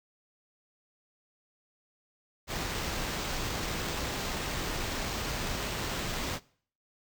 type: noise with sample-and-hold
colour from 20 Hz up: pink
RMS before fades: -34 dBFS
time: 2.47-6.4 s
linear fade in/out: 50 ms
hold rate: 11025 Hz
effects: noise-tail reverb RT60 0.5 s tail -21 dB re dry